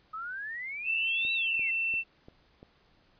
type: exponential two-way sweep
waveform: sine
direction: up then down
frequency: 1258 to 3951 to 2021 Hz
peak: -35 dBFS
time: 0.13-1.71 s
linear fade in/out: 10 ms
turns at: 1.33 s
type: tone with pitch glide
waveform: sine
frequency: 2666 to 2685 Hz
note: E7 to E7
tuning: +19 to +31 cents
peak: -27 dBFS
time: 0.84-2.04 s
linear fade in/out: 50 ms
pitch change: +12 cents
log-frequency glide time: 0.95-1.06 s
type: click train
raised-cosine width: 2 ms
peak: -35 dBFS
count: 5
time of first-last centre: 1.25-2.629 s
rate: 2.9 Hz
effects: pink hiss -65 dBFS RMS until 3.19 s + resampled to 11025 Hz